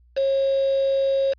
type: tone with quantisation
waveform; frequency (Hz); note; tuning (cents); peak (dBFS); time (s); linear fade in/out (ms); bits
sine; 543; C#5; -36; -18; 0.16-1.34; 20; 5
effects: added 60 Hz sine -52 dBFS peak until 1.38 s + resampled to 11025 Hz